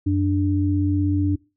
sine tone pair together, 92.51 / 293.7 Hz, F#2 / D4, 0 / 0 cents, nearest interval octave + minor sixth, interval 2000 cents, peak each -20 dBFS, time 0.06-1.36 s, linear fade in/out 10 ms, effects noise-tail reverb RT60 0.3 s tail -23 dB re dry

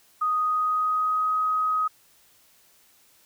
sine tone with pitch glide, 1244.5 to 1260.4 Hz, D#6 to D#6, 0 to +22 cents, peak -21 dBFS, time 0.21-1.88 s, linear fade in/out 10 ms, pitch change +22 cents, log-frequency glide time 0.38-1.33 s, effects white hiss -59 dBFS RMS until 3.25 s

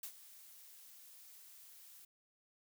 blue noise with ADSR envelope, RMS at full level -44 dBFS, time 0.03-2.05 s, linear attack 4 ms, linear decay 80 ms, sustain -14 dB, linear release 5 ms, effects none

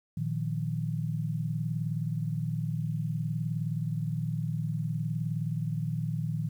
sine chord, Bb suspended fourth, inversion none, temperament just, 116.54 / 155.39 / 174.81 Hz, Bb2 / Eb3 / F3, 0 / -2 / +2 cents, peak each -33 / -31 / -37 dBFS, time 0.17-6.49 s, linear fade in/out 5 ms, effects 10-bit

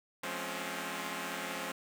5% pulse chord, Db major seventh, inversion first, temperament equal with one note detuned, 174.61 / 212.4 / 261.6 / 277.2 Hz, F3 / Ab3 / C4 / Db4, 0 / +39 / 0 / 0 cents, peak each -31 dBFS, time 0.23-1.72 s, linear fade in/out 5 ms, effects none

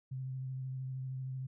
sine tone with vibrato, 130.81 Hz, C3, in tune, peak -37 dBFS, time 0.11-1.47 s, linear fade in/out 10 ms, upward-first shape triangle, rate 13 Hz, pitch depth 23 cents each way, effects none

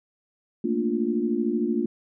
sine chord, Bb major seventh, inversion third, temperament equal with one note detuned, 220 / 233.1 / 293.7 / 351.7 Hz, A3 / Bb3 / D4 / F4, 0 / 0 / 0 / +12 cents, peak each -29 / -26 / -29 / -27 dBFS, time 0.64-1.86 s, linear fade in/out 5 ms, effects none

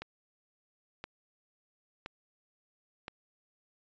click train, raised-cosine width 0.3 ms, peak -24 dBFS, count 4, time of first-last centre 0.02-3.081 s, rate 0.98 Hz, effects resampled to 16000 Hz

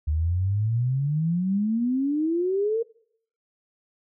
sine exponential sweep, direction up, 73.8 to 466.2 Hz, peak -21 dBFS, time 0.07-2.83 s, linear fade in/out 10 ms, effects noise-tail reverb RT60 0.6 s tail -21 dB re dry

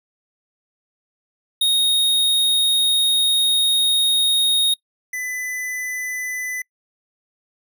square tone pair in turn, 3729 / 2003 Hz, A#7 / B6, 0 / +24 cents, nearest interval major seventh, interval 1076 cents, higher first, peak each -15 / -25 dBFS, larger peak first, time 1.61-4.74 / 5.13-6.62 s, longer first, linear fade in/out 5 ms, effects noise-tail reverb RT60 0.1 s tail -25 dB re dry

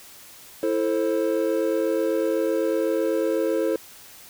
triangle chord, A minor, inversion second, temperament just, 330 / 440 / 528 Hz, E4 / A4 / C5, +2 / 0 / +16 cents, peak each -23 dBFS, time 0.63-3.76 s, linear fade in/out 2 ms, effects white hiss -46 dBFS RMS until 4.29 s

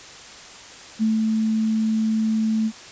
sine tone with ADSR envelope, 220 Hz, A3, in tune, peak -16 dBFS, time 0.99-2.72 s, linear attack 33 ms, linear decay 160 ms, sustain -2 dB, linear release 57 ms, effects white hiss -41 dBFS RMS until 2.91 s + resampled to 16000 Hz

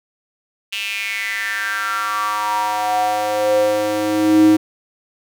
square tone with high-pass filter sweep, 105.3 Hz, G#2, 24 cents sharp, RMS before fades -18 dBFS, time 0.72-4.57 s, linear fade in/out 10 ms, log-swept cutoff 2800 to 290 Hz, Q 6.6, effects none

